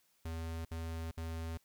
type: tone bursts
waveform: square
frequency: 81.9 Hz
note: E2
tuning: 11 cents flat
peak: -39 dBFS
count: 3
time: 0.25-1.574 s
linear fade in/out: 5 ms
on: 400 ms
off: 62 ms
effects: white hiss -73 dBFS RMS until 1.64 s